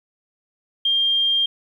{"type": "tone", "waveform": "sine", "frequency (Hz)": 3200, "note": "G7", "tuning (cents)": 35, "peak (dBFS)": -16, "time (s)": [0.85, 1.46], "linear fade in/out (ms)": 5, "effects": ["9-bit"]}